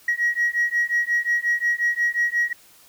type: beating tone pair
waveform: sine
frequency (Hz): 1900 / 1905.6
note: A#6 / A#6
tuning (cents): +33 / +38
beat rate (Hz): 5.6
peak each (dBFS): -21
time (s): 0.08-2.53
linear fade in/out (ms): 5
effects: tanh soft clip ceiling -14 dBFS + white hiss -52 dBFS RMS until 2.88 s